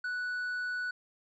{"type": "tone with tanh clipping", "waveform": "sine", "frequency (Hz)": 1480, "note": "F#6", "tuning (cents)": 0, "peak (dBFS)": -33, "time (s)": [0.04, 0.91], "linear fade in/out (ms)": 5, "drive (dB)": 4, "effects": []}